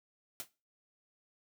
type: noise with exponential decay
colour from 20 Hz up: white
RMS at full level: -37 dBFS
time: 0.4-0.49 s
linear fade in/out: 0 ms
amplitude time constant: 18 ms
effects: noise-tail reverb RT60 0.3 s tail -19 dB re dry + high-pass 100 Hz 12 dB/octave